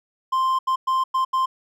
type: tone bursts at uneven times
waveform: triangle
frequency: 1046.5 Hz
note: C6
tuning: in tune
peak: -16 dBFS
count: 5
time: 0.32-0.59 / 0.67-0.76 / 0.87-1.04 / 1.14-1.25 / 1.33-1.46 s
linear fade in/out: 10 ms
effects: none